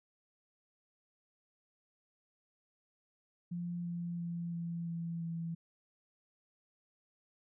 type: tone with pitch steps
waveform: sine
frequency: 173.8 / 172.3 / 170.81 / 169.34 / 167.88 / 166.43 Hz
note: F3 / F3 / F3 / E3 / E3 / E3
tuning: -8 / -23 / -38 / +47 / +32 / +17 cents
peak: -36 dBFS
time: 3.51-5.55 s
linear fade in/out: 10 ms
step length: 340 ms
effects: none